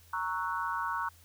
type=chord; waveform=sine; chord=F# dominant seventh; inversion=first; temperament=equal; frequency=932.3 / 1108.7 / 1318.5 / 1480 Hz; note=A#5 / C#6 / E6 / F#6; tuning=0 / 0 / 0 / 0 cents; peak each=-35 / -35 / -39 / -37 dBFS; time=0.13-1.09 s; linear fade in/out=5 ms; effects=added 84 Hz sine -58 dBFS peak until 1.24 s + white hiss -61 dBFS RMS until 1.24 s